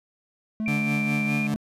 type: tone with vibrato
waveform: triangle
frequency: 215.5 Hz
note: A3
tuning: 36 cents flat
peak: -23 dBFS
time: 0.6-1.56 s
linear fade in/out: 0 ms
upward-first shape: sine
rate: 4.3 Hz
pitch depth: 29 cents each way
type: tone with pitch glide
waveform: sine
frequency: 2362 to 2407 Hz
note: D7 to D7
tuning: +9 to +42 cents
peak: -27 dBFS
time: 0.66-1.47 s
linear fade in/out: 2 ms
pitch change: +33 cents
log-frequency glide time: 1.27-1.32 s
type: tone with tremolo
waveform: 30% pulse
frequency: 145.6 Hz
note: D3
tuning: 15 cents flat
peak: -23 dBFS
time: 0.68-1.54 s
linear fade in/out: 0 ms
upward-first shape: sine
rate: 4.9 Hz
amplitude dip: 50%
effects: resampled to 32000 Hz